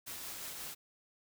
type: noise with tremolo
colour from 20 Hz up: white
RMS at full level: -43 dBFS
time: 0.06-0.75 s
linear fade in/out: 20 ms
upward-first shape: sine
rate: 5.6 Hz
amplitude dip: 25%
effects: none